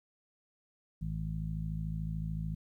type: harmonic tone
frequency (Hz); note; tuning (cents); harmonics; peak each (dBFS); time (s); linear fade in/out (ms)
53.6; A1; -45; 1 / 2 / 3 / 4; -38 / -42 / -36 / -47; 1.01-2.55; 10
effects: 12-bit